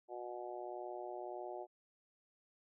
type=harmonic tone; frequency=121.7 Hz; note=B2; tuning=25 cents flat; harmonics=3 / 4 / 5 / 6 / 7; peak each=-47 / -54 / -48 / -48 / -52 dBFS; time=0.08-1.67 s; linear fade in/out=50 ms; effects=none